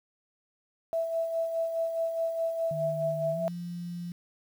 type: tone with tremolo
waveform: sine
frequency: 659.3 Hz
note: E5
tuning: in tune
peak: -25 dBFS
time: 0.93-3.48 s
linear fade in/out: 0 ms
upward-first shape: sine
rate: 4.8 Hz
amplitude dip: 50%
type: tone with pitch glide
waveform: sine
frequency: 154.1 to 173.97 Hz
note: D#3 to F3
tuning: -16 to -6 cents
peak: -34 dBFS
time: 2.71-4.12 s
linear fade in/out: 2 ms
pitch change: +210 cents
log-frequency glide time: 3.32-3.4 s
effects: 9-bit